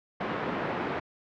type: band-pass noise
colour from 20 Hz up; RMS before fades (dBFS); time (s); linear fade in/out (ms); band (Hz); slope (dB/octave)
pink; -32; 0.2-1; 10; 210 to 1700; 12
effects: low-pass 4000 Hz 12 dB/octave